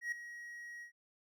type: tone with ADSR envelope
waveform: triangle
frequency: 1900 Hz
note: A#6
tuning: 33 cents sharp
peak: -31 dBFS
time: 0.01-0.92 s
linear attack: 110 ms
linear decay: 4 ms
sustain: -13 dB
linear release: 100 ms
effects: none